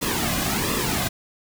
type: noise with flanger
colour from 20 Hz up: pink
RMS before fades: -24 dBFS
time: 0.01-1.09 s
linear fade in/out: 20 ms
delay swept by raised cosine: 1.3 to 2.24 ms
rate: 1.4 Hz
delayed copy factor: -0.7
effects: none